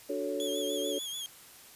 sine chord, D major seventh, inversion none, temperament equal with one note detuned, 293.7 / 370 / 440 / 558.2 Hz, D4 / F#4 / A4 / C#5, 0 / 0 / 0 / +12 cents, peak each -37 / -38 / -36 / -35 dBFS, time 0.09-0.99 s, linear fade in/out 10 ms
sawtooth tone with vibrato, 3322 Hz, G#7, in tune, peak -33 dBFS, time 0.4-1.26 s, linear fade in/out 0 ms, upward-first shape sine, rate 6.8 Hz, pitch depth 63 cents each way
effects white hiss -53 dBFS RMS until 1.75 s + resampled to 32000 Hz

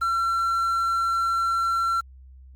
triangle tone with quantisation, 1356 Hz, E6, 49 cents sharp, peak -19 dBFS, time 0.01-2.01 s, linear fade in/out 10 ms, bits 8, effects added 65 Hz sine -44 dBFS peak until 2.55 s + Opus 24 kbps

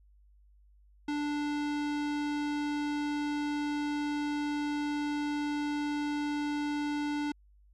square tone, 293.7 Hz, D4, in tune, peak -31 dBFS, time 1.08-7.32 s, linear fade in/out 5 ms, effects added 50 Hz sine -58 dBFS peak until 7.73 s + low-pass 5000 Hz 12 dB/octave

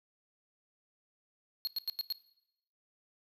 square tone bursts, 4300 Hz, C8, 47 cents sharp, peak -32 dBFS, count 5, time 1.65-2.124 s, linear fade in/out 0 ms, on 22 ms, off 91 ms, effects noise-tail reverb RT60 0.8 s tail -19 dB re dry

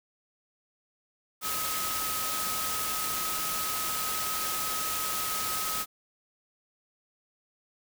sine tone in noise, 1271 Hz, D#6, 36 cents sharp, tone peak -35 dBFS, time 1.41-5.86 s, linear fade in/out 50 ms, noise white, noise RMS -32 dBFS, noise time 1.41-5.86 s, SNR -6 dB, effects none

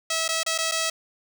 5% pulse tone with dropouts, 649 Hz, E5, 27 cents flat, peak -12 dBFS, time 0.1-0.9 s, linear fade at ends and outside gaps 5 ms, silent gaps 0.28-0.288 / 0.433-0.463 / 0.579-0.585 / 0.714-0.719 s, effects none

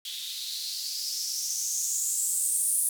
violet noise with band-pass filter sweep, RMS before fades -30 dBFS, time 0.05-2.89 s, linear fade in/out 2 ms, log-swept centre 3400 to 9900 Hz, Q 5.5, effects none

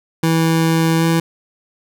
25% pulse tone with pitch glide, 163.2 to 164.91 Hz, E3 to E3, -17 to +1 cents, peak -9 dBFS, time 0.23-1.2 s, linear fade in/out 5 ms, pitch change +18 cents, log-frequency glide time 0.98-1.04 s, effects none

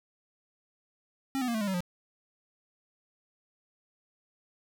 square tone with pitch steps, 269.4 / 251.4 / 234.5 / 218.8 / 204.2 / 190.49 / 177.74 Hz, C#4 / B3 / A#3 / A3 / G#3 / G3 / F3, -49 / +31 / +11 / -9 / -29 / -49 / +31 cents, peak -29 dBFS, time 1.35-1.805 s, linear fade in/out 0 ms, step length 65 ms, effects 10-bit

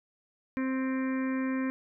harmonic tone, 262.2 Hz, C4, 4 cents sharp, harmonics 1 / 2 / 4 / 5 / 6 / 7 / 8 / 9, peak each -28 / -40 / -42 / -51 / -45 / -43 / -49 / -47 dBFS, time 0.57-1.7 s, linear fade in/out 0 ms, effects none

